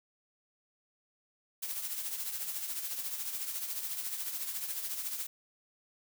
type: noise with tremolo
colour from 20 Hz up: blue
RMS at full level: -35 dBFS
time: 1.62-5.27 s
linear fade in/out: 10 ms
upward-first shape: triangle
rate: 14 Hz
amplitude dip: 60%
effects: none

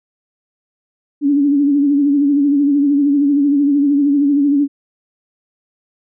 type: tone with vibrato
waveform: sine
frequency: 284.8 Hz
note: C#4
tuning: 47 cents sharp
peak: -10 dBFS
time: 1.21-4.68 s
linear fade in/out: 50 ms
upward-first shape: sine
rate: 13 Hz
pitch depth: 56 cents each way
effects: none

